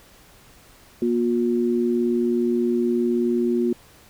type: tone pair together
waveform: sine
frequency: 239.1 / 358.2 Hz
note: A#3 / F4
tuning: +44 / +44 cents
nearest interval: perfect fifth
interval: 700 cents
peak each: -21 dBFS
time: 1.02-3.73 s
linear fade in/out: 2 ms
effects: pink hiss -51 dBFS RMS until 4.09 s